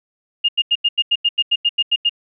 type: tone bursts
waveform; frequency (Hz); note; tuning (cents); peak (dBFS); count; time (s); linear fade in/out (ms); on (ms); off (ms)
sine; 2834; F7; +25; -12; 13; 0.44-2.095; 10; 47; 87
effects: none